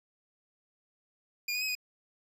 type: tone with pitch steps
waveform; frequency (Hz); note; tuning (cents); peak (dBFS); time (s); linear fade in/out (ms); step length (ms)
25% pulse; 2421 / 2478 / 2547 / 2486; D#7 / D#7 / D#7 / D#7; -48 / -8 / +40 / -2; -27; 1.48-1.752; 5; 68
effects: none